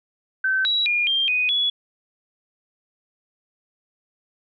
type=tone with pitch steps; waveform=sine; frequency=1539 / 3891 / 2424 / 3184 / 2490 / 3389 Hz; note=G6 / B7 / D#7 / G7 / D#7 / G#7; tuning=-32 / -27 / -46 / +26 / +1 / +34 cents; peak=-18 dBFS; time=0.44-1.7 s; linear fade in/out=5 ms; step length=210 ms; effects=none